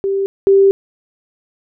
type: tone pair in turn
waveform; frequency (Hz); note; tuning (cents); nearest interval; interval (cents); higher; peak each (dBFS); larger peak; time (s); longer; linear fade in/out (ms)
sine; 392 / 392; G4 / G4; 0 / 0; unison; 0; neither; -14 / -6; second; 0.04-0.26 / 0.47-0.71; second; 0
effects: none